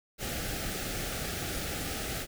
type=band-stop noise; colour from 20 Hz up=pink; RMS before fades=-35 dBFS; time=0.18-2.27 s; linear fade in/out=50 ms; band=840 to 1200 Hz; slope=96 dB/octave; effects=none